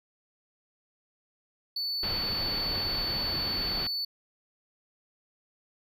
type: tone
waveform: triangle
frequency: 4480 Hz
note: C#8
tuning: 18 cents sharp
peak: -28 dBFS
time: 1.76-4.05 s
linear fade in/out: 5 ms
type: low-pass noise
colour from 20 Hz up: pink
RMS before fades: -36 dBFS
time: 2.03-3.87 s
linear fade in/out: 2 ms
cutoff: 4800 Hz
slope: 48 dB/octave
effects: none